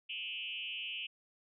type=tone with frequency modulation; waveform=sine; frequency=2794 Hz; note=F7; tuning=in tune; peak=-38 dBFS; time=0.09-1.07 s; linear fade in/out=10 ms; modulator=201 Hz; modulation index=1.6; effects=none